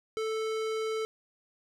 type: tone with low-pass filter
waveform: square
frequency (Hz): 440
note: A4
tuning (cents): 0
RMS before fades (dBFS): -32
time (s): 0.17-1.05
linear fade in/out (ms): 0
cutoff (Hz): 8000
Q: 0.53
effects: none